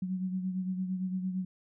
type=beating tone pair; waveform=sine; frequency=185 / 193.8 Hz; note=F#3 / G3; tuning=0 / -20 cents; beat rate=8.8 Hz; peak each=-31 / -40 dBFS; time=0.02-1.45 s; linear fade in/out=5 ms; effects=none